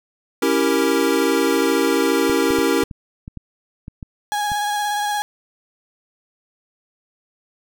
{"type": "chord", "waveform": "square", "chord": "C# diminished seventh", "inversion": "none", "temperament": "equal", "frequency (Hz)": [277.2, 329.6, 392, 466.2], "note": ["C#4", "E4", "G4", "Bb4"], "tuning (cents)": [0, 0, 0, 0], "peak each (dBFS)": -22, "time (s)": [0.42, 2.84], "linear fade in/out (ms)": 5}
{"type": "clicks", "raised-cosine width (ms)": 5, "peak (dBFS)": -20, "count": 10, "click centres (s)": [2.297, 2.506, 2.587, 2.834, 2.912, 3.279, 3.373, 3.881, 4.028, 4.518]}
{"type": "tone with vibrato", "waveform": "35% pulse", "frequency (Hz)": 829, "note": "G#5", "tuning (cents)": -3, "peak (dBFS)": -18, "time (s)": [4.32, 5.22], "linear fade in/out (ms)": 0, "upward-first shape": "square", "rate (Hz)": 17, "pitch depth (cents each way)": 15}
{"effects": []}